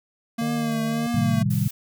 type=tone with vibrato; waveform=square; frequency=230.3 Hz; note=A#3; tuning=21 cents flat; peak=-24 dBFS; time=0.38-1.43 s; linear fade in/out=10 ms; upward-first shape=triangle; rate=1.7 Hz; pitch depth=50 cents each way
type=harmonic tone; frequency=153.3 Hz; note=D#3; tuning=25 cents flat; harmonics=1 / 3 / 4; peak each=-29 / -37 / -40 dBFS; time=0.41-1.07 s; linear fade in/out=5 ms
type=chord; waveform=sine; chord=A half-diminished seventh; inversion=none; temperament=equal; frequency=110 / 130.81 / 155.56 / 196 Hz; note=A2 / C3 / Eb3 / G3; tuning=0 / 0 / 0 / 0 cents; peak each=-25 dBFS; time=1.14-1.68 s; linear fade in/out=5 ms
type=noise; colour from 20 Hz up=blue; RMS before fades=-37 dBFS; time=1.5-1.71 s; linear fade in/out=5 ms
effects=none